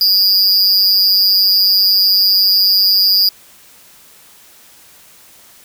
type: tone with amplitude modulation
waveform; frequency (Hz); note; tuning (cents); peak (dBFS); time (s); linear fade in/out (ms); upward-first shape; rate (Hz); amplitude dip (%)
square; 4857; D#8; -43; -5; 0.01-3.29; 2; sine; 194; 100
effects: white hiss -44 dBFS RMS until 5.64 s